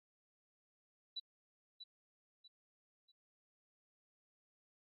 sine tone with echo, 3951 Hz, B7, in tune, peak -40 dBFS, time 1.16-1.2 s, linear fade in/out 10 ms, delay 640 ms, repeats 3, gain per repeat -9 dB, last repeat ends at 3.12 s, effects AAC 48 kbps

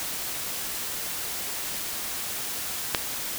click, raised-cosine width 0.2 ms, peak -3 dBFS, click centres 2.948 s, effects white hiss -32 dBFS RMS until 3.38 s

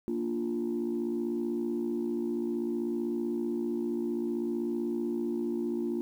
sine chord, Bb major, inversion none, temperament equal, 233.1 / 293.7 / 349.2 Hz, Bb3 / D4 / F4, 0 / 0 / 0 cents, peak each -32 / -35 / -31 dBFS, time 0.08-6.01 s, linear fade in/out 0 ms, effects tanh soft clip ceiling -23 dBFS + 10-bit

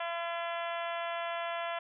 harmonic tone, 339.2 Hz, E4, 50 cents sharp, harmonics 2 / 3 / 4 / 5 / 6 / 7 / 8 / 9 / 10, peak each -36 / -40 / -42 / -44 / -46 / -47 / -48 / -49 / -50 dBFS, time 0-1.79 s, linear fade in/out 5 ms, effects none

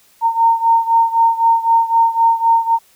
sine beating tone pair, 915 / 918.9 Hz, A#5 / A#5, -32 / -25 cents, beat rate 3.9 Hz, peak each -12 / -15 dBFS, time 0.21-2.79 s, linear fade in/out 50 ms, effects white hiss -52 dBFS RMS until 2.95 s

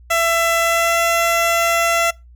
15% pulse tone with pitch glide, 669 to 674.8 Hz, E5 to E5, +25 to +40 cents, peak -8 dBFS, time 0.1-2.11 s, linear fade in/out 10 ms, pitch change +15 cents, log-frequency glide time 0.6-1 s, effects noise-tail reverb RT60 0.2 s tail -21 dB re dry + added 60 Hz sine -41 dBFS peak until 2.35 s

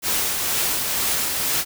white noise with tremolo, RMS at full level -21 dBFS, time 0.02-1.65 s, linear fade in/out 50 ms, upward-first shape triangle, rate 2.1 Hz, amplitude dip 35%, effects none

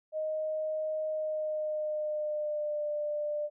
sine tone with pitch glide, 622.3 to 595.2 Hz, D#5 to D5, 0 to +23 cents, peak -30 dBFS, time 0.12-3.5 s, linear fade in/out 50 ms, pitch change -77 cents, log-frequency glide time 1.08-2.86 s, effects none

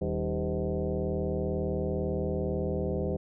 sine tone with frequency modulation, 156.9 Hz, D#3, 15 cents sharp, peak -27 dBFS, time 0.01-3.17 s, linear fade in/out 10 ms, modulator 118 Hz, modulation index 3.6, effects none

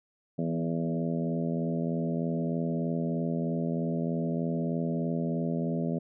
harmonic tone with a mistuned harmonic, 83.2 Hz, E2, 17 cents sharp, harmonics 2 / 3 / 4 / 5 / 6 / 7 / 8, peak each -30 / -32 / -40 / -38 / -43 / -39 / -42 dBFS, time 0.38-5.99 s, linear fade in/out 10 ms, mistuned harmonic 3, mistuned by -19 cents, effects none

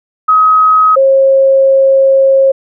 sine tone pair in turn, 1268 / 539.2 Hz, D#6 / C#5, +32 / -48 cents, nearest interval octave + minor third, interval 1480 cents, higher first, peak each -4 dBFS, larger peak neither, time 0.28-0.96 / 0.96-2.52 s, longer second, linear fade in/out 10 ms, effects none

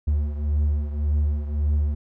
triangle beating tone pair, 73.42 / 75.22 Hz, D2 / D2, 0 / +42 cents, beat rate 1.8 Hz, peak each -19 / -25 dBFS, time 0.07-1.95 s, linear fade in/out 10 ms, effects none

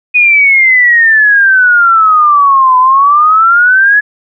sine exponential two-way sweep, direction down then up, 2489 to 1006 to 1706 Hz, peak -3 dBFS, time 0.14-4.01 s, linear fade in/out 20 ms, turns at 2.78 s, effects none

